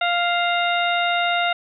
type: harmonic tone with a mistuned harmonic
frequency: 698.5 Hz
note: F5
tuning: in tune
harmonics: 1 / 2 / 3 / 4 / 5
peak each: -21 / -24 / -26 / -27 / -28 dBFS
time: 0.01-1.53 s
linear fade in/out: 5 ms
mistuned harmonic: 5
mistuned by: +95 cents
effects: none